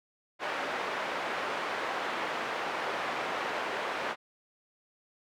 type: band-pass noise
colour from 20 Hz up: pink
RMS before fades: -34 dBFS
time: 0.39-4.16 s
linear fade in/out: 50 ms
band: 550 to 2100 Hz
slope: 12 dB/octave
effects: none